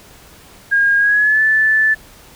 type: tone with pitch glide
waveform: sine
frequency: 1624 to 1750.6 Hz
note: G#6 to A6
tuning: -39 to -9 cents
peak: -10 dBFS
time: 0.71-1.95 s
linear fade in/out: 20 ms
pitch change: +130 cents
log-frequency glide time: 0.98-1.42 s
effects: pink hiss -43 dBFS RMS until 2.35 s